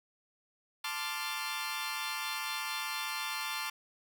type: chord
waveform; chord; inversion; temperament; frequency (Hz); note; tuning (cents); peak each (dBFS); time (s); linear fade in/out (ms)
15% pulse; D minor seventh; second; equal; 880 / 1046.5 / 1174.7 / 1396.9; A5 / C6 / D6 / F6; 0 / 0 / 0 / 0; -34; 0.84-3.7; 5
effects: none